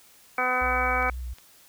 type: harmonic tone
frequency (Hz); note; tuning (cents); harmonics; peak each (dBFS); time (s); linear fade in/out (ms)
252.5; B3; +39; 1 / 2 / 3 / 4 / 5 / 6 / 7 / 8 / 9; -39 / -32 / -29 / -33 / -28 / -30 / -40 / -40 / -28; 0.38-1.1; 2
type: tone with vibrato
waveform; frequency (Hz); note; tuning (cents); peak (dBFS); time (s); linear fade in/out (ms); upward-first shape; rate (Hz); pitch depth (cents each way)
sine; 61.74; B1; 0; -31; 0.61-1.34; 10; triangle; 5.6; 36
type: clicks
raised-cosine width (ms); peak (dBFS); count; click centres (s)
0.2; -30; 3; 1.026 / 1.087 / 1.385
effects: white hiss -55 dBFS RMS until 1.68 s